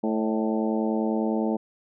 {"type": "harmonic tone with a mistuned harmonic", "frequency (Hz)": 110.1, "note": "A2", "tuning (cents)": 2, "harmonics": [2, 3, 4, 5, 6, 7, 8], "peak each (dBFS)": [-25, -29, -31, -33, -35, -36, -37], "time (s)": [0.03, 1.57], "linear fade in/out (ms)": 10, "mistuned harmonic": 6, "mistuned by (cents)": -54, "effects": []}